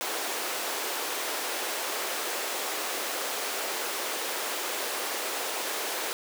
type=high-pass noise; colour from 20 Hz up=pink; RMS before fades=-32 dBFS; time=0.01-6.13 s; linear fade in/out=0 ms; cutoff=380 Hz; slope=24 dB/octave; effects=none